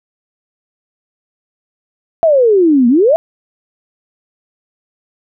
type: exponential two-way sweep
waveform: sine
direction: down then up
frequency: 683 to 230.1 to 683 Hz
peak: -6 dBFS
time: 2.23-3.16 s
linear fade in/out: 0 ms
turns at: 2.88 s
effects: none